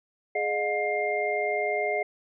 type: tone cluster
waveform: sine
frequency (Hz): 418.9 / 615 / 715 / 2112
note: G#4 / D#5 / F5 / C7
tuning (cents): +15 / -20 / +41 / +16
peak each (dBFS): -30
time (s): 0.35-2.03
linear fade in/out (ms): 5
effects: none